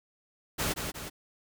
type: noise with echo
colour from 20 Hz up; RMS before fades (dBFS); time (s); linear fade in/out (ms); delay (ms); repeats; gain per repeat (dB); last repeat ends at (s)
pink; -30; 0.58-0.74; 20; 180; 2; -5; 1.1
effects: none